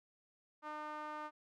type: tone with band-pass filter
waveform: sawtooth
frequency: 302.9 Hz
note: D#4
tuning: 46 cents flat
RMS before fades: -45 dBFS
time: 0.62-1.31 s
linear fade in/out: 50 ms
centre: 1100 Hz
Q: 2.8
effects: none